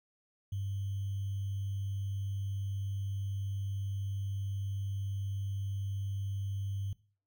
sine tone with sample-and-hold, 98.4 Hz, G2, 7 cents sharp, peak -33 dBFS, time 0.52-6.93 s, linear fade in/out 5 ms, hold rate 3150 Hz, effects noise-tail reverb RT60 0.4 s tail -19 dB re dry

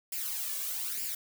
blue noise with flanger, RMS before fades -35 dBFS, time 0.12-1.15 s, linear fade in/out 5 ms, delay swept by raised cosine 0.4 to 1.8 ms, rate 1.1 Hz, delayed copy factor +0.65, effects none

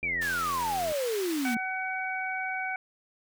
click train, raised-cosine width 2 ms, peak -31 dBFS, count 78, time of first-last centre 0.03-0.919 s, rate 86.6 Hz
sine exponential sweep, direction down, 2400 to 221 Hz, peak -27 dBFS, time 0.03-1.57 s, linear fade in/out 2 ms
pink high-pass noise, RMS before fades -39 dBFS, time 0.21-1.55 s, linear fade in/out 10 ms, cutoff 1300 Hz, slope 12 dB/octave
harmonic tone, 753 Hz, F#5, 30 cents sharp, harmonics 1 / 2 / 3, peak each -34 / -34 / -34 dBFS, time 1.45-2.76 s, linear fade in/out 2 ms
effects none

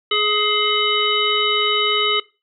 harmonic tone with a mistuned harmonic, 420.1 Hz, G#4, 20 cents sharp, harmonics 1 / 3 / 5 / 7 / 9, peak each -23 / -22 / -24 / -19 / -24 dBFS, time 0.11-2.2 s, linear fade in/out 5 ms, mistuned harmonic 7, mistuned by +33 cents, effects noise-tail reverb RT60 0.3 s tail -21 dB re dry

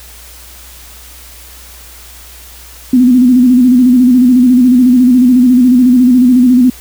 sine tone with vibrato, 250 Hz, B3, 21 cents sharp, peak -3 dBFS, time 2.93-6.7 s, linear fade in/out 5 ms, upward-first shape square, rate 14 Hz, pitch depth 51 cents each way, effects added 60 Hz sine -36 dBFS peak until 6.8 s + white hiss -35 dBFS RMS until 6.8 s

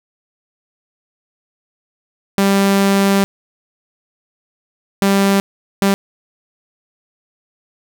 sawtooth tone bursts at uneven times, 197.1 Hz, G3, 10 cents sharp, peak -7 dBFS, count 3, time 2.38-3.24 / 5.02-5.4 / 5.82-5.94 s, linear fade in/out 0 ms, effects none

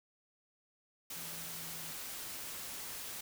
sine tone in noise, 164.81 Hz, E3, in tune, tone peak -54 dBFS, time 1.16-1.93 s, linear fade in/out 5 ms, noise white, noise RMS -44 dBFS, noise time 1.1-3.21 s, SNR -13 dB, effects none

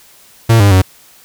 45% pulse tone with pitch steps, 114.1 / 100.8 / 93.6 Hz, A#2 / G2 / F#2, -37 / +49 / +20 cents, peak -5 dBFS, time 0.49-0.82 s, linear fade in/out 10 ms, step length 110 ms, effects white hiss -44 dBFS RMS until 1.24 s

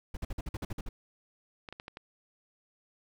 brown noise bursts, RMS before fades -35 dBFS, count 10, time 0.14-0.89 s, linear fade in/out 5 ms, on 30 ms, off 50 ms
clicks, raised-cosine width 0.3 ms, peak -26 dBFS, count 5, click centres 1.688 / 1.726 / 1.799 / 1.881 / 1.971 s
effects none

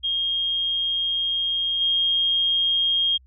sine tone with level steps, 3237 Hz, G#7, 45 cents flat, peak -21 / -18 dBFS, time 0.03-3.18 s, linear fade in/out 20 ms, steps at 1.8 s, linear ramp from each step 20 ms, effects added 64 Hz sine -50 dBFS peak until 3.26 s

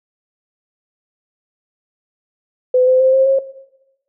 sine tone with pitch steps, 506 / 514.3 / 522.6 / 531.2 / 539.8 Hz, B4 / C5 / C5 / C5 / C#5, +42 / -30 / -2 / +26 / -46 cents, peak -9 dBFS, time 2.74-3.39 s, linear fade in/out 5 ms, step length 130 ms, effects noise-tail reverb RT60 0.9 s tail -17 dB re dry

